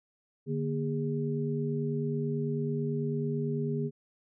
sine tone cluster, 147.2 / 236.3 / 407.7 Hz, D3 / A#3 / G#4, +4 / +24 / -32 cents, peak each -31 / -34 / -34 dBFS, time 0.46-3.91 s, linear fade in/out 50 ms, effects none

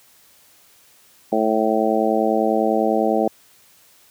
harmonic tone, 110 Hz, A2, in tune, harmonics 2 / 3 / 4 / 5 / 6 / 7, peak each -23 / -23 / -23 / -23 / -23 / -23 dBFS, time 1.32-3.28 s, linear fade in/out 5 ms, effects white hiss -53 dBFS RMS until 4.1 s + high-pass 60 Hz 12 dB/octave

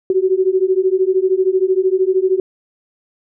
sine beating tone pair, 369.6 / 382.6 Hz, F#4 / G4, -2 / -42 cents, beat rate 13 Hz, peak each -15 / -15 dBFS, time 0.1-2.4 s, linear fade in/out 2 ms, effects none

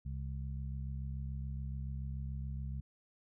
harmonic tone, 67 Hz, C2, 42 cents sharp, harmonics 1 / 2 / 3, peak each -39 / -42 / -50 dBFS, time 0.05-2.81 s, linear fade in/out 10 ms, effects none

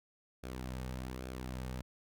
sawtooth tone with flanger, 63.6 Hz, C2, 48 cents flat, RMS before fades -42 dBFS, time 0.43-1.82 s, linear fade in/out 10 ms, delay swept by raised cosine 1 to 3 ms, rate 1.2 Hz, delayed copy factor -0.5, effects none

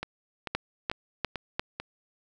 two click trains, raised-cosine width 0.3 ms, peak -17 / -11 dBFS, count 5 / 4, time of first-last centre 0.03-1.8 / 0.55-1.595 s, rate 2.26 / 2.87 Hz, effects none

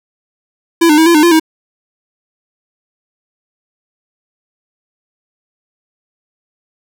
square tone with pitch steps, 335.3 / 301.2 / 321.2 / 340.7 / 303.5 / 344.3 / 318.5 Hz, E4 / D4 / E4 / F4 / D#4 / F4 / D#4, +30 / +44 / -45 / -43 / -43 / -25 / +41 cents, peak -6 dBFS, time 0.81-1.398 s, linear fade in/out 10 ms, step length 84 ms, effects none

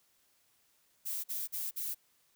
violet noise bursts, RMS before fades -37 dBFS, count 4, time 1.05-1.948 s, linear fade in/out 20 ms, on 190 ms, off 46 ms, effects white hiss -71 dBFS RMS until 2.35 s

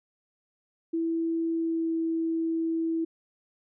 sine tone with pitch glide, 329.6 to 327.3 Hz, E4 to E4, 0 to -12 cents, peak -25 dBFS, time 0.93-3.05 s, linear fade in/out 10 ms, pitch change -12 cents, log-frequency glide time 1.52-1.92 s, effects none

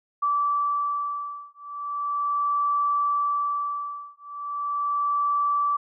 sine beating tone pair, 1159 / 1159.38 Hz, D6 / D6, -23 / -23 cents, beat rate 0.38 Hz, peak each -26 / -26 dBFS, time 0.22-5.77 s, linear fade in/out 10 ms, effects none

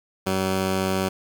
10% pulse tone pair together, 94.9 / 189.8 Hz, F#2 / F#3, +44 / +44 cents, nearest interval octave, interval 1200 cents, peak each -18 dBFS, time 0.26-1.09 s, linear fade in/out 10 ms, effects 9-bit

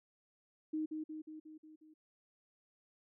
sine tone with echo, 311.1 Hz, D#4, in tune, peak -34 dBFS, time 0.73-0.86 s, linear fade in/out 10 ms, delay 180 ms, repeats 6, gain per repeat -4 dB, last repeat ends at 1.94 s, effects none

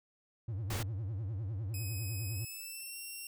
triangle tone with vibrato, 103.7 Hz, G#2, 2 cents flat, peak -33 dBFS, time 0.48-2.45 s, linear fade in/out 5 ms, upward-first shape triangle, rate 9.9 Hz, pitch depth 280 cents each way
pink noise, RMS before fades -39 dBFS, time 0.7-0.83 s, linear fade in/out 5 ms
5% pulse tone with pitch glide, 2538 to 2736 Hz, D#7 to F7, +34 to -36 cents, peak -34 dBFS, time 1.74-3.27 s, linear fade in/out 2 ms, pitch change +130 cents, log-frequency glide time 2.3-2.96 s
effects none

